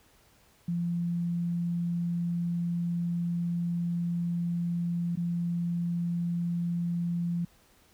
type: tone with dropouts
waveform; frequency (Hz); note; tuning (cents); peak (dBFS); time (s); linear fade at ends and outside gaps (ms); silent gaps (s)
sine; 172; F3; -26; -27; 0.68-7.45; 5; 5.156-5.172
effects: pink hiss -62 dBFS RMS until 7.93 s